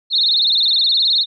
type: tone with vibrato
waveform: sine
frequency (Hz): 3951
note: B7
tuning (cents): 0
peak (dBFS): -12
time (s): 0.1-1.26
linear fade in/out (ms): 50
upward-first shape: sine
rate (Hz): 19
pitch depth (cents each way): 170
effects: none